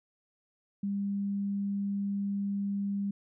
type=tone; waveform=sine; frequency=200 Hz; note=G3; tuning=35 cents sharp; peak=-29 dBFS; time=0.83-3.11 s; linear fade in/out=5 ms; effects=none